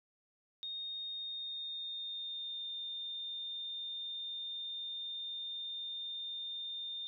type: tone with pitch glide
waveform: sine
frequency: 3702 to 3622 Hz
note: A#7 to A7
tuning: -13 to +49 cents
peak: -39 dBFS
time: 0.63-7.07 s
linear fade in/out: 0 ms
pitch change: -38 cents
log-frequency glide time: 1.08-2.69 s
effects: none